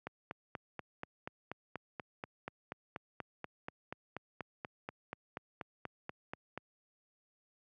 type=click train; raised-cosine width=0.5 ms; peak=-25 dBFS; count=28; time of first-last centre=0.07-6.576 s; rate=4.15 Hz; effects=high-pass 100 Hz 12 dB/octave